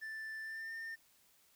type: tone with pitch glide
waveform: triangle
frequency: 1765 to 1810.4 Hz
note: A6 to A6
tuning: +5 to +49 cents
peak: -40 dBFS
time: 0.01-0.96 s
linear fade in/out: 20 ms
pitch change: +44 cents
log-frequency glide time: 0.41-0.72 s
effects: white hiss -69 dBFS RMS until 1.55 s